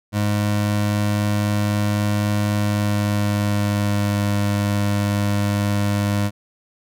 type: tone with pitch glide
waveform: 25% pulse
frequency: 103.83 to 102.11 Hz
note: G#2 to G#2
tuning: 0 to -29 cents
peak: -14 dBFS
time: 0.12-6.31 s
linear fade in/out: 50 ms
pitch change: -29 cents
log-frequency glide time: 2.52-4.25 s
effects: none